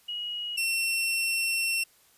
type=tone pair in turn; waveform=sine / sawtooth; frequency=2899 / 2710 Hz; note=F#7 / E7; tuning=-36 / +47 cents; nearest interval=minor second; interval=117 cents; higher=first; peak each=-31 / -22 dBFS; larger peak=second; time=0.08-0.57 / 0.57-1.84 s; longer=second; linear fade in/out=10 ms; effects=white hiss -61 dBFS RMS until 2.17 s + resampled to 32000 Hz